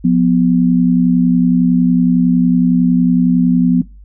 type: tone pair together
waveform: sine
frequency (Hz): 177.7 / 248.6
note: F3 / B3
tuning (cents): +30 / +12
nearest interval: tritone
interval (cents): 582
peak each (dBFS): -11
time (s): 0.04-3.82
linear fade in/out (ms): 10
effects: noise-tail reverb RT60 0.3 s tail -22 dB re dry + added 50 Hz sine -35 dBFS peak until 4.04 s